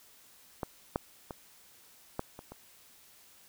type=clicks; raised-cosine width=1 ms; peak=-19 / -15 / -25 / -18 / -30 / -30 dBFS; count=6; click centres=0.632 / 0.959 / 1.308 / 2.194 / 2.391 / 2.52 s; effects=white hiss -59 dBFS RMS until 3.48 s